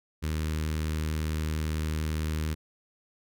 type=tone with notch filter; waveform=sawtooth; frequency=77.78 Hz; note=D#2; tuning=in tune; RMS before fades=-30 dBFS; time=0.22-2.55 s; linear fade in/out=20 ms; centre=710 Hz; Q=0.84; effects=none